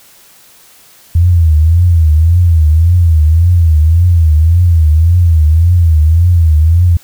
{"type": "tone with vibrato", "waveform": "sine", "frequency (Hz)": 82.41, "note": "E2", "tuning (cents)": 0, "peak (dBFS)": -4, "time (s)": [1.15, 6.97], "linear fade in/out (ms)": 5, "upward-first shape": "triangle", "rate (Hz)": 1.8, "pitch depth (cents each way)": 150, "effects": ["white hiss -42 dBFS RMS until 7.03 s"]}